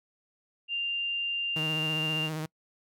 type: tone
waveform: sine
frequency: 2791 Hz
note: F7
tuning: 2 cents flat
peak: -28 dBFS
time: 0.68-2.3 s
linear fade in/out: 50 ms
type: tone with vibrato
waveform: sawtooth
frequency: 156.4 Hz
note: D#3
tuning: 9 cents sharp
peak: -28 dBFS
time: 1.56-2.46 s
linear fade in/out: 5 ms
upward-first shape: sine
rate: 15 Hz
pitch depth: 36 cents each way
effects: noise-tail reverb RT60 0.1 s tail -26 dB re dry